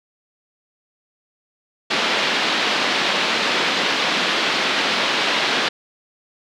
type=band-pass noise; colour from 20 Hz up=white; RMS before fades=-20 dBFS; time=1.9-5.69 s; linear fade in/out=10 ms; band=190 to 4000 Hz; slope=24 dB/octave; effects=none